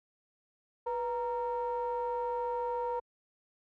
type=ring-modulated tone; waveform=triangle; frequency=221.7 Hz; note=A3; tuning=13 cents sharp; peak=-26 dBFS; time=0.86-3 s; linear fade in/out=10 ms; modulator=712 Hz; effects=high-pass 60 Hz 12 dB/octave